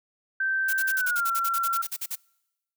sine tone with pitch glide, 1556 to 1362.4 Hz, G6 to F6, -13 to -43 cents, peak -23 dBFS, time 0.4-1.82 s, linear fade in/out 5 ms, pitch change -230 cents, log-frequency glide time 0.94-1.27 s
blue noise bursts, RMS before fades -31 dBFS, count 16, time 0.68-2.157 s, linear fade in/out 10 ms, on 52 ms, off 43 ms
effects noise-tail reverb RT60 1.0 s tail -26 dB re dry

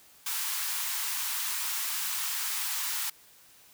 white high-pass noise, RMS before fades -32 dBFS, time 0.26-3.1 s, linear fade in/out 5 ms, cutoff 850 Hz, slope 48 dB/octave, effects white hiss -57 dBFS RMS until 3.73 s

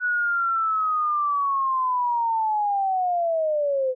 sine linear sweep, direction down, 1480 to 504 Hz, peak -20 dBFS, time 0-3.95 s, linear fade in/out 50 ms, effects none

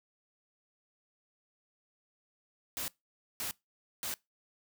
white noise bursts, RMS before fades -37 dBFS, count 3, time 2.77-4.14 s, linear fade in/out 0 ms, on 110 ms, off 520 ms, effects noise-tail reverb RT60 0.2 s tail -23 dB re dry

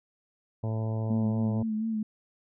harmonic tone, 110.7 Hz, A2, 11 cents sharp, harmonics 1 / 2 / 3 / 4 / 5 / 6 / 7 / 8 / 9, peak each -28 / -37 / -44 / -42 / -42 / -44 / -50 / -48 / -53 dBFS, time 0.63-1.63 s, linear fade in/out 10 ms
sine tone with vibrato, 220 Hz, A3, in tune, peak -27 dBFS, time 1.1-2.03 s, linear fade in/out 5 ms, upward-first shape sine, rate 4.2 Hz, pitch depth 43 cents each way
effects none

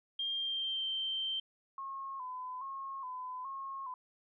sine tone with pitch glide, 3203 to 3128 Hz, G7 to G7, +37 to -4 cents, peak -33 dBFS, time 0.19-1.4 s, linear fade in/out 5 ms, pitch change -41 cents, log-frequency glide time 0.33-0.86 s
sine tone with vibrato, 1046.5 Hz, C6, in tune, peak -39 dBFS, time 1.78-3.94 s, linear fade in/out 2 ms, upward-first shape square, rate 1.2 Hz, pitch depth 61 cents each way
effects none

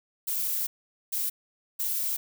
violet noise bursts at uneven times, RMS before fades -29 dBFS, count 3, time 0.27-0.67 / 1.12-1.3 / 1.79-2.17 s, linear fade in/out 10 ms, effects none

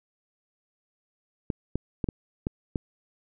clicks, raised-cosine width 3 ms, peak -14 dBFS, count 6, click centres 1.502 / 1.756 / 2.042 / 2.088 / 2.469 / 2.758 s, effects none

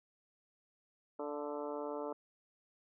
harmonic tone with a mistuned harmonic, 146.8 Hz, D3, in tune, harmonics 2 / 3 / 4 / 5 / 6 / 7 / 8 / 9, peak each -45 / -42 / -43 / -52 / -47 / -51 / -53 / -53 dBFS, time 1.19-2.13 s, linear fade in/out 5 ms, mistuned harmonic 5, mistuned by -54 cents, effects none

